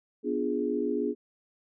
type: chord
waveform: sine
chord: B diminished seventh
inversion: none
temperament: equal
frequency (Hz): 246.9 / 293.7 / 349.2 / 415.3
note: B3 / D4 / F4 / Ab4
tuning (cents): 0 / 0 / 0 / 0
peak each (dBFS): -32 / -32 / -34 / -30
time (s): 0.23-1.15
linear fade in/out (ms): 50
effects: none